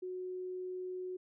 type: tone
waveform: sine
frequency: 367.2 Hz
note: F#4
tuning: 13 cents flat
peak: -38 dBFS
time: 0.02-1.17 s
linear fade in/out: 10 ms
effects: none